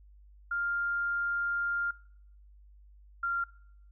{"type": "tone pair in turn", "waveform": "sine", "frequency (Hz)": [1400, 1386.3], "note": ["F6", "F6"], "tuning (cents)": [4, -13], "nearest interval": "unison", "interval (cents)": 17, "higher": "first", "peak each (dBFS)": [-29, -28], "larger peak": "second", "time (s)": [[0.51, 1.91], [3.23, 3.44]], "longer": "first", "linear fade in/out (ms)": 5, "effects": ["noise-tail reverb RT60 0.7 s tail -23 dB re dry", "added 50 Hz sine -53 dBFS peak until 3.91 s"]}